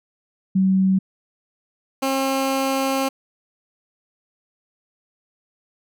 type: tone pair in turn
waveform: sine / 15% pulse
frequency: 190 / 268.7 Hz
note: F#3 / C4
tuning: +46 / +46 cents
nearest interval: tritone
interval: 600 cents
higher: second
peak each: -14 / -13 dBFS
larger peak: second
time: 0.55-0.99 / 2.02-3.09 s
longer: second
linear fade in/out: 10 ms
effects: none

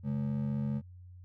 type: ring-modulated tone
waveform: triangle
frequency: 174.61 Hz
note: F3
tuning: in tune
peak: -25 dBFS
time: 0.03-0.82 s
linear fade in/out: 50 ms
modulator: 37.5 Hz
effects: added 90 Hz sine -48 dBFS peak until 1.24 s

